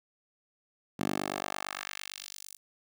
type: tone with high-pass filter sweep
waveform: 10% pulse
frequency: 48.82 Hz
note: G1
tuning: 6 cents flat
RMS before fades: -37 dBFS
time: 0.99-2.57 s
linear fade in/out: 10 ms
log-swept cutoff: 210 to 8500 Hz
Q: 1.1
effects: none